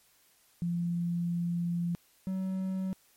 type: tone pair in turn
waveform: sine / triangle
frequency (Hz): 172.3 / 188.81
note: F3 / F#3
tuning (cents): -23 / +35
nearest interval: major second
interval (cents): 158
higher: second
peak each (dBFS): -28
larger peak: neither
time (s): 0.62-1.95 / 2.27-2.93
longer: first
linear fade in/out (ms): 0
effects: white hiss -65 dBFS RMS until 3.16 s + MP3 64 kbps